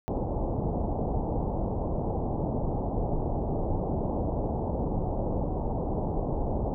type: low-pass noise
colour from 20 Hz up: pink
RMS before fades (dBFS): -29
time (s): 0.08-6.74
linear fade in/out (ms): 0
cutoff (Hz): 870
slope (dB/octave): 48
effects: none